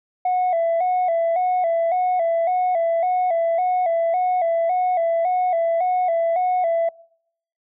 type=tone with vibrato; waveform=sine; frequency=698.5 Hz; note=F5; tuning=in tune; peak=-15 dBFS; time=0.25-6.89 s; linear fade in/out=5 ms; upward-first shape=square; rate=1.8 Hz; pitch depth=79 cents each way; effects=noise-tail reverb RT60 0.7 s tail -24 dB re dry + tanh soft clip ceiling -15 dBFS